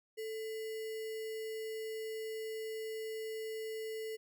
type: tone with sample-and-hold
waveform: sine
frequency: 440 Hz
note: A4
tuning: in tune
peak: -38 dBFS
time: 0.17-4.17 s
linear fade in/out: 20 ms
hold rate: 2450 Hz
effects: none